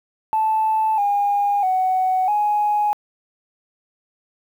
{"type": "tone with pitch steps", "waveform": "sine", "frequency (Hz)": [875, 812, 747, 835], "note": ["A5", "G#5", "F#5", "G#5"], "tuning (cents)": [-10, -39, 16, 9], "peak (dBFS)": -15, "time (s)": [0.33, 2.93], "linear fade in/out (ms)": 0, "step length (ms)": 650, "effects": ["tanh soft clip ceiling -11 dBFS", "8-bit"]}